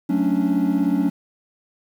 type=chord; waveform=triangle; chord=D major seventh; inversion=first; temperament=equal; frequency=185 / 220 / 277.2 / 293.7 Hz; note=F#3 / A3 / C#4 / D4; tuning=0 / 0 / 0 / 0 cents; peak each=-21 / -23 / -18 / -20 dBFS; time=0.09-1.1 s; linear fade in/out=10 ms; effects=tanh soft clip ceiling -8 dBFS + 8-bit